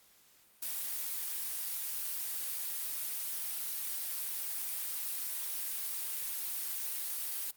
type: noise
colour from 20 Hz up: blue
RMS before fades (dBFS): -37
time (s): 0.62-7.51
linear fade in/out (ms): 5
effects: white hiss -64 dBFS RMS until 7.56 s + Opus 48 kbps